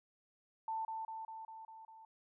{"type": "tone with echo", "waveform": "sine", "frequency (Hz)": 889, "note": "A5", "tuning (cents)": 18, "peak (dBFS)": -36, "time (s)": [0.68, 0.85], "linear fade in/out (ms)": 2, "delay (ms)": 200, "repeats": 6, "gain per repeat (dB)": -3, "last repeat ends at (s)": 2.05, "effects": []}